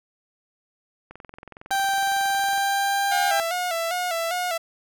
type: click train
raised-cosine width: 0.5 ms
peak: -26 dBFS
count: 33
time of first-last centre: 1.11-2.578 s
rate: 21.8 Hz
type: tone with pitch glide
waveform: 30% pulse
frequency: 784 to 797.2 Hz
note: G5 to G5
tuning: 0 to +29 cents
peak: -18 dBFS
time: 1.71-3.4 s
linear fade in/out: 0 ms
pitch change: +29 cents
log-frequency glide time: 1.94-3.2 s
type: tone with vibrato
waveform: sawtooth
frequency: 692 Hz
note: F5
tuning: 16 cents flat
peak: -20 dBFS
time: 3.11-4.58 s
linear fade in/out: 10 ms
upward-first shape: square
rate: 2.5 Hz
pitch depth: 68 cents each way
effects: none